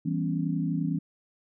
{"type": "chord", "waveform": "sine", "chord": "C# half-diminished seventh", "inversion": "first", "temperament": "equal with one note detuned", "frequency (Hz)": [164.81, 196, 248.5, 277.2], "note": ["E3", "G3", "B3", "C#4"], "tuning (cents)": [0, 0, 11, 0], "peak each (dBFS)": [-28, -34, -34, -31], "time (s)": [0.05, 0.99], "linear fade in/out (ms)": 10, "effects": []}